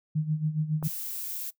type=tone with tremolo; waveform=sine; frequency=154.4 Hz; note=D#3; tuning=13 cents flat; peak=-22 dBFS; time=0.15-0.88 s; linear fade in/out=10 ms; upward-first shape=sine; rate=7.2 Hz; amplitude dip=75%
type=click; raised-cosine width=1 ms; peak=-24 dBFS; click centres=0.827 s
type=noise; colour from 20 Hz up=violet; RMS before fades=-35 dBFS; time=0.83-1.51 s; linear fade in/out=20 ms
effects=noise-tail reverb RT60 0.1 s tail -19 dB re dry